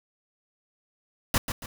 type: noise with echo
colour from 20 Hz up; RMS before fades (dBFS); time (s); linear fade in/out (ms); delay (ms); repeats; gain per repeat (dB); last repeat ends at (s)
pink; -22; 1.34-1.38; 2; 140; 2; -8; 1.66
effects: none